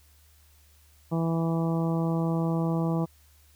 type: harmonic tone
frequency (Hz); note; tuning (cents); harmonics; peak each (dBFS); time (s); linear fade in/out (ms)
164.81; E3; 0; 1 / 2 / 3 / 4 / 5 / 6 / 7; -25 / -31 / -35 / -37 / -39 / -41 / -42; 1.11-3.06; 20
effects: added 74 Hz sine -57 dBFS peak until 3.55 s + white hiss -62 dBFS RMS until 3.55 s